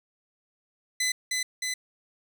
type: tone with echo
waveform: 15% pulse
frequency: 2015 Hz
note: B6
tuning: 34 cents sharp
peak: -18 dBFS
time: 1-1.12 s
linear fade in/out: 5 ms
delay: 310 ms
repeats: 2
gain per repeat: -2 dB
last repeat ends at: 1.74 s
effects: none